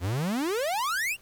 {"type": "exponential sweep", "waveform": "45% pulse", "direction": "up", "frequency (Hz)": [81, 2900], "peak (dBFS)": -26, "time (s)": [0, 1.17], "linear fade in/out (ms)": 50, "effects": ["pink hiss -58 dBFS RMS until 1.21 s"]}